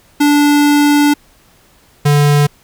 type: tone pair in turn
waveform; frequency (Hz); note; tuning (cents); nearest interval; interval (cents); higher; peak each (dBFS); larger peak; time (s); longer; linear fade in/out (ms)
square; 291.5 / 145.75; D4 / D3; -13 / -13; octave; 1200; first; -8; neither; 0.2-1.14 / 2.05-2.47; first; 10
effects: pink hiss -49 dBFS RMS until 2.63 s